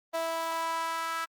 sawtooth tone with high-pass filter sweep, 328.6 Hz, E4, 5 cents flat, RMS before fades -32 dBFS, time 0.13-1.26 s, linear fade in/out 20 ms, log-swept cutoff 720 to 1300 Hz, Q 3.5, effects Opus 24 kbps

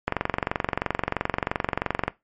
click train, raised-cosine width 0.5 ms, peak -7 dBFS, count 47, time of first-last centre 0.08-2.08 s, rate 23 Hz, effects noise-tail reverb RT60 0.2 s tail -18 dB re dry + MP3 48 kbps

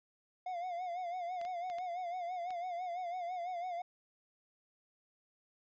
triangle tone with vibrato, 712 Hz, F5, 33 cents sharp, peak -35 dBFS, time 0.46-3.82 s, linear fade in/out 5 ms, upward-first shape sine, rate 6 Hz, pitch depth 76 cents each way
clicks, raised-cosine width 0.2 ms, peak -34 dBFS, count 5, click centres 1.414 / 1.451 / 1.7 / 1.785 / 2.506 s
effects resampled to 16000 Hz

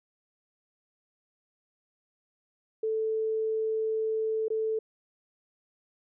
sine tone with dropouts, 440 Hz, A4, in tune, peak -26 dBFS, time 2.83-4.79 s, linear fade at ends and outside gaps 5 ms, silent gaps 4.483-4.502 s, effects none

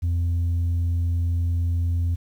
sine tone, 85.6 Hz, F2, 34 cents flat, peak -17 dBFS, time 0.02-2.16 s, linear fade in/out 20 ms, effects tanh soft clip ceiling -19 dBFS + 9-bit

